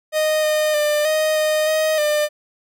45% pulse tone with pitch steps, 619 / 613 / 597 / 622 / 617 / 626 / 599 Hz, D#5 / D#5 / D5 / D#5 / D#5 / D#5 / D5, -9 / -26 / +28 / -1 / -15 / +10 / +34 cents, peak -16 dBFS, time 0.12-2.29 s, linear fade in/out 50 ms, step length 310 ms, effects none

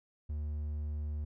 triangle tone, 75 Hz, D2, 37 cents sharp, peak -32 dBFS, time 0.29-1.25 s, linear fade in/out 10 ms, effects none

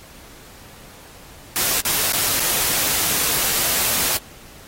white noise with dropouts, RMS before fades -20 dBFS, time 1.56-4.17 s, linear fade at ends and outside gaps 0 ms, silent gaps 1.805-1.851 / 2.123-2.133 / 2.397-2.402 s, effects pink hiss -44 dBFS RMS until 4.67 s + AAC 48 kbps

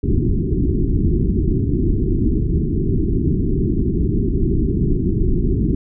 pink low-pass noise, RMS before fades -17 dBFS, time 0.03-5.75 s, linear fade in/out 5 ms, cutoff 400 Hz, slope 96 dB/octave, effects none

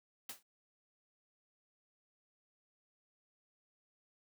white noise with exponential decay, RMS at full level -40 dBFS, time 0.29-0.43 s, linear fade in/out 5 ms, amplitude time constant 30 ms, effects noise-tail reverb RT60 0.1 s tail -25 dB re dry + high-pass 150 Hz 12 dB/octave

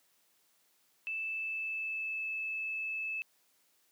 sine tone with pitch glide, 2637 to 2614 Hz, E7 to E7, 0 to -15 cents, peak -34 dBFS, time 1.07-3.22 s, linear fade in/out 0 ms, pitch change -15 cents, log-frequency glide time 1.2-2.27 s, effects white hiss -71 dBFS RMS until 3.91 s + high-pass 150 Hz 12 dB/octave

